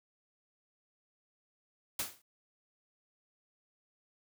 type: noise with exponential decay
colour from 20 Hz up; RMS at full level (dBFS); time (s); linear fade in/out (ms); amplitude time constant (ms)
white; -31; 1.99-2.22; 5; 48
effects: none